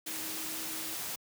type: tone in noise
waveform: sine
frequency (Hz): 317.4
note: D#4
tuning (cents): +35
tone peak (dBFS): -47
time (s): 0.06-0.95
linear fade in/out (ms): 10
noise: white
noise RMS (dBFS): -38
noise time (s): 0.06-1.16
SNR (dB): -12
effects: high-pass 100 Hz 12 dB/octave